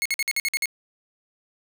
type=tone bursts; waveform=sawtooth; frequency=2176 Hz; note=C#7; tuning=33 cents flat; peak=-18 dBFS; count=8; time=0.02-0.657 s; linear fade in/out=0 ms; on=35 ms; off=51 ms; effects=none